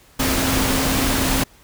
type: tone in noise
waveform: sine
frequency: 264.4 Hz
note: C4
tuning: 18 cents sharp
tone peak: -23 dBFS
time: 0.19-1.44 s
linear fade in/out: 10 ms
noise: pink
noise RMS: -20 dBFS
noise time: 0.19-1.44 s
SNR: -6 dB
effects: pink hiss -51 dBFS RMS until 1.63 s